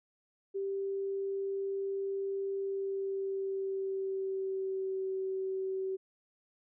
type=tone with pitch glide; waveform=sine; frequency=392 to 381.1 Hz; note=G4 to G4; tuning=0 to -49 cents; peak=-32 dBFS; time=0.54-5.97 s; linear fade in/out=20 ms; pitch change=-49 cents; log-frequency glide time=2.57-5.09 s; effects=none